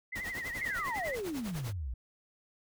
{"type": "tone with vibrato", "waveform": "sine", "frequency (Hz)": 1959, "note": "B6", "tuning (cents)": -15, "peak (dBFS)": -36, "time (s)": [0.12, 1.16], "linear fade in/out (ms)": 10, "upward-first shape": "triangle", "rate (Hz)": 12, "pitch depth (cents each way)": 110}
{"type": "noise with tremolo", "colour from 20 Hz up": "pink", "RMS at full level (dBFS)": -42, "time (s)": [0.15, 1.73], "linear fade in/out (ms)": 10, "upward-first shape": "sine", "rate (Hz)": 10, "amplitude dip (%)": 80}
{"type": "exponential sweep", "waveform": "sine", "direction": "down", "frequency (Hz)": [2217, 55.2], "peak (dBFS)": -34, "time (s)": [0.61, 1.94], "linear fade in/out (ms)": 5}
{"effects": []}